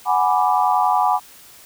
sine chord, G# half-diminished seventh, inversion third, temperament equal, 740 / 830.6 / 987.8 / 1174.7 Hz, F#5 / G#5 / B5 / D6, 0 / 0 / 0 / 0 cents, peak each -19 / -19 / -20 / -22 dBFS, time 0.05-1.2 s, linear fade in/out 50 ms, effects white hiss -45 dBFS RMS until 1.65 s

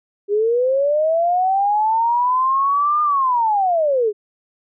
sine linear two-way sweep, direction up then down, 398.8 to 1216 to 398.8 Hz, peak -14 dBFS, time 0.28-4.13 s, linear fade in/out 50 ms, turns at 3.02 s, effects none

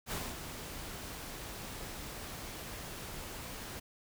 pink noise with ADSR envelope, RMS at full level -37 dBFS, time 0.06-3.8 s, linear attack 57 ms, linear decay 230 ms, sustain -7 dB, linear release 10 ms, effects none

